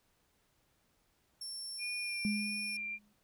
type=tone; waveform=30% pulse; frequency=5430 Hz; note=F8; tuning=50 cents flat; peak=-37 dBFS; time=1.41-2.77 s; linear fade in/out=5 ms
type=tone with vibrato; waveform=sine; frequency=2408 Hz; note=D7; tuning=43 cents sharp; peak=-37 dBFS; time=1.78-2.99 s; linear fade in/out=50 ms; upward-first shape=sine; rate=1.6 Hz; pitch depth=26 cents each way
type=tone with exponential decay; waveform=sine; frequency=208.3 Hz; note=G#3; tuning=5 cents sharp; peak=-29 dBFS; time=2.25-3.13 s; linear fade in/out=0 ms; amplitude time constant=190 ms
effects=pink hiss -74 dBFS RMS until 3.23 s